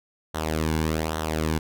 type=tone with flanger; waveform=sawtooth; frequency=78.9 Hz; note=D#2; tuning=25 cents sharp; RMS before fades=-26 dBFS; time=0.34-1.59 s; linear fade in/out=10 ms; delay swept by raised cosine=0.41 to 1.61 ms; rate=1.2 Hz; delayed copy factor=-0.7; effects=none